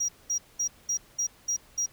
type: tone bursts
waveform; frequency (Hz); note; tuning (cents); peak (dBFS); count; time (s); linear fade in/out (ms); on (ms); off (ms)
sine; 5720; F8; +41; -22; 7; 0-1.862; 10; 86; 210
effects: tanh soft clip ceiling -24 dBFS + pink hiss -57 dBFS RMS until 1.92 s